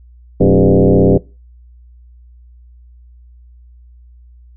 sine tone with frequency modulation, 113.9 Hz, A#2, 40 cents flat, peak -6 dBFS, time 0.4-1.18 s, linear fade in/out 10 ms, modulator 95.7 Hz, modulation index 4.5, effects noise-tail reverb RT60 0.3 s tail -22 dB re dry + added 60 Hz sine -39 dBFS peak until 4.56 s

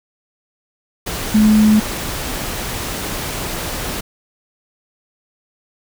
sine tone in noise, 214.3 Hz, A3, 45 cents flat, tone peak -8 dBFS, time 1.34-1.8 s, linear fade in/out 10 ms, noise pink, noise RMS -24 dBFS, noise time 1.06-4.01 s, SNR +13 dB, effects none

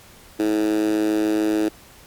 10% pulse tone with high-pass filter, 107.1 Hz, A2, 46 cents flat, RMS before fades -20 dBFS, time 0.39-1.69 s, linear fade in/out 10 ms, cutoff 330 Hz, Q 5.4, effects pink hiss -47 dBFS RMS until 2.06 s + MP3 96 kbps

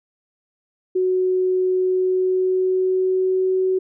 sine tone with pitch glide, 370 to 374.7 Hz, F#4 to F#4, 0 to +22 cents, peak -16 dBFS, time 0.95-3.79 s, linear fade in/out 10 ms, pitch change +22 cents, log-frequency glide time 1.75-3.52 s, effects none

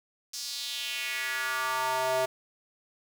square tone with high-pass filter sweep, 129.9 Hz, C3, 12 cents flat, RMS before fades -31 dBFS, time 0.33-2.26 s, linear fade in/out 10 ms, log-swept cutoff 5500 to 580 Hz, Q 2.9, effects 8-bit

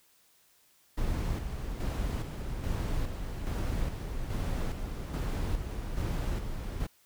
brown noise with tremolo, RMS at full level -31 dBFS, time 0.97-6.87 s, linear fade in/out 10 ms, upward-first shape square, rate 1.2 Hz, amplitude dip 45%, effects white hiss -65 dBFS RMS until 7.05 s

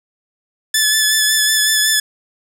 10% pulse tone with vibrato, 1733 Hz, A6, 27 cents flat, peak -3 dBFS, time 0.74-2 s, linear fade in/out 5 ms, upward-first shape sine, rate 5.4 Hz, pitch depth 24 cents each way, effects none

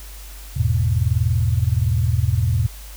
sine chord, E major, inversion none, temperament equal, 82.41 / 103.83 / 123.47 Hz, E2 / G#2 / B2, 0 / 0 / 0 cents, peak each -20 dBFS, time 0.56-2.67 s, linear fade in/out 10 ms, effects added 50 Hz sine -35 dBFS peak until 2.96 s + white hiss -42 dBFS RMS until 2.96 s

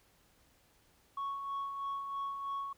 sine tone with tremolo, 1108.7 Hz, C#6, in tune, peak -32 dBFS, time 1.17-2.73 s, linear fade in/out 5 ms, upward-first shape sine, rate 3.1 Hz, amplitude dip 50%, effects tanh soft clip ceiling -33 dBFS + pink hiss -68 dBFS RMS until 2.77 s

